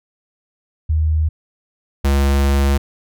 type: tone pair in turn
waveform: sine / square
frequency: 78.2 / 69.44 Hz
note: D#2 / C#2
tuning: +9 / +4 cents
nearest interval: major second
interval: 205 cents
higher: first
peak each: -13 dBFS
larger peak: neither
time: 0.89-1.29 / 2.04-2.78 s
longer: second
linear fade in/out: 10 ms
effects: none